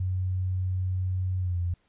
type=tone with pitch glide; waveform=sine; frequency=92.5 to 87.61 Hz; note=F#2 to F2; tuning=0 to +6 cents; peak=-25 dBFS; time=0-1.74 s; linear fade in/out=5 ms; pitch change=-94 cents; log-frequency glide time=1.39-1.58 s; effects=pink hiss -69 dBFS RMS until 1.88 s + resampled to 8000 Hz